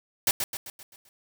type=noise with echo; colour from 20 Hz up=white; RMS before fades=-22 dBFS; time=0.27-0.31 s; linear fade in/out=2 ms; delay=130 ms; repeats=6; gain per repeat=-6 dB; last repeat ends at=1.09 s; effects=none